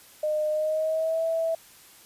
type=tone with pitch glide; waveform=sine; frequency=611 to 654.9 Hz; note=D#5 to E5; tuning=-32 to -11 cents; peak=-23 dBFS; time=0.23-1.55 s; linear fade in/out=5 ms; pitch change=+121 cents; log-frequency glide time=0.5-1.24 s; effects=white hiss -52 dBFS RMS until 2.05 s + resampled to 32000 Hz